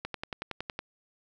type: click train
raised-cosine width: 0.3 ms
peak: -18 dBFS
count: 9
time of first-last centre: 0.05-0.791 s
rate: 10.8 Hz
effects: none